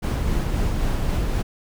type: noise with tremolo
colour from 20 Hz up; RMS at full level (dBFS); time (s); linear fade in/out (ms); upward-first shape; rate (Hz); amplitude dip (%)
brown; -21; 0.02-1.43; 20; sine; 3.8; 25
effects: none